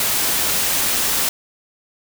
white noise, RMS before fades -19 dBFS, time 0-1.29 s, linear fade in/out 2 ms, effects none

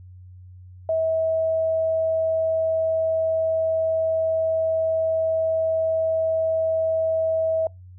sine tone, 645 Hz, E5, 38 cents flat, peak -19 dBFS, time 0.89-7.67 s, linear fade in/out 2 ms, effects noise-tail reverb RT60 0.2 s tail -26 dB re dry + added 91 Hz sine -41 dBFS peak until 7.98 s

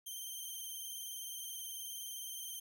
5% pulse tone with vibrato, 3136 Hz, G7, in tune, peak -35 dBFS, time 0.06-2.6 s, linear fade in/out 10 ms, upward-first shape sine, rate 19 Hz, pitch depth 31 cents each way, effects none

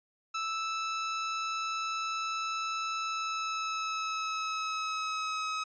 sawtooth tone with pitch glide, 1315 to 1275.4 Hz, E6 to D#6, -5 to +42 cents, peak -28 dBFS, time 0.34-5.64 s, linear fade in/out 10 ms, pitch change -53 cents, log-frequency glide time 3-5.46 s, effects resampled to 16000 Hz

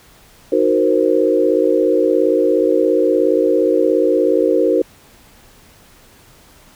sine chord, C half-diminished seventh, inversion first, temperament equal, 311.1 / 370 / 466.2 / 523.3 Hz, Eb4 / Gb4 / Bb4 / C5, 0 / 0 / 0 / 0 cents, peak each -18 / -17 / -16 / -17 dBFS, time 0.52-4.82 s, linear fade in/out 5 ms, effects pink hiss -47 dBFS RMS until 6.75 s

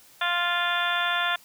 harmonic tone, 349.2 Hz, F4, in tune, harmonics 2 / 3 / 4 / 5 / 6 / 7 / 8 / 9 / 10, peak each -31 / -31 / -28 / -29 / -39 / -35 / -37 / -39 / -30 dBFS, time 0.21-1.36 s, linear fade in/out 5 ms, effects white hiss -54 dBFS RMS until 1.44 s

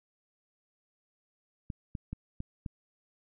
clicks, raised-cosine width 5 ms, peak -24 dBFS, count 5, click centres 1.702 / 1.952 / 2.13 / 2.404 / 2.662 s, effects none

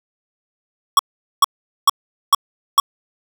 square tone bursts, 1117 Hz, C#6, 13 cents sharp, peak -8 dBFS, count 5, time 0.97-2.8 s, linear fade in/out 2 ms, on 22 ms, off 430 ms, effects none

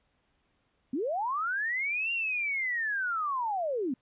sine linear two-way sweep, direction up then down, 232.7 to 2794 to 232.7 Hz, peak -28 dBFS, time 0.93-3.94 s, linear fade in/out 5 ms, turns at 2.12 s, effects pink hiss -73 dBFS RMS until 4.01 s + resampled to 8000 Hz

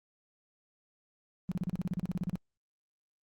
sine tone bursts, 180 Hz, F#3, 47 cents flat, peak -29 dBFS, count 15, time 1.49-2.356 s, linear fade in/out 0 ms, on 26 ms, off 34 ms, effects Opus 24 kbps

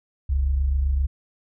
sine tone pair together, 40.63 / 68.4 Hz, E1 / C#2, -24 / -23 cents, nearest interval major sixth, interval 901 cents, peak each -27 / -19 dBFS, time 0.29-1.07 s, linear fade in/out 10 ms, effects none

